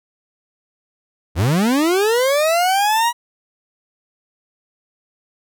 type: linear sweep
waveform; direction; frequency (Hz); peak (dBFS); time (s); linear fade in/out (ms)
40% pulse; up; 69.1 to 969; -13; 1.35-3.13; 50
effects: none